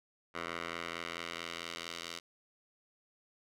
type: tone with band-pass filter sweep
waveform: 10% pulse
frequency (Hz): 84.5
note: E2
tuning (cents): +43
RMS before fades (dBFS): -42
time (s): 0.34-2.2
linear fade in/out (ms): 20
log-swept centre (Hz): 1600 to 4100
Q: 1
effects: none